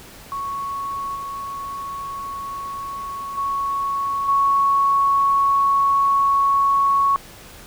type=tone with level steps; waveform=sine; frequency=1108.7 Hz; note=C#6; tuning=in tune; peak=-24 / -27 / -20 / -14 dBFS; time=0.32-7.16 s; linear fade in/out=0 ms; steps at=1.15 / 3.37 / 4.28 s; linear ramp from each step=10 ms; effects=pink hiss -42 dBFS RMS until 7.66 s